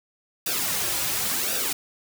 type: noise with flanger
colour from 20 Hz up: white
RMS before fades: -26 dBFS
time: 0.46-1.73 s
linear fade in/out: 5 ms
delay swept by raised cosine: 0.93 to 4.53 ms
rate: 0.93 Hz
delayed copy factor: -0.7
effects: none